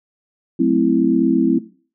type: chord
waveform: sine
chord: F# half-diminished seventh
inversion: none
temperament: equal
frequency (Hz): 185 / 220 / 261.6 / 329.6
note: F#3 / A3 / C4 / E4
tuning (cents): 0 / 0 / 0 / 0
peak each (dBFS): -21 / -21 / -16 / -17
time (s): 0.59-1.59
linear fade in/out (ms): 10
effects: noise-tail reverb RT60 0.4 s tail -17 dB re dry